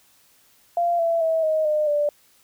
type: tone with pitch steps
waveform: sine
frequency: 691 / 669 / 647.7 / 627.1 / 607.1 / 587.8 Hz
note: F5 / E5 / E5 / D#5 / D#5 / D5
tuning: -19 / +25 / -31 / +13 / -43 / +1 cents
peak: -18 dBFS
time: 0.77-2.09 s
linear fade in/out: 2 ms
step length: 220 ms
effects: white hiss -58 dBFS RMS until 2.43 s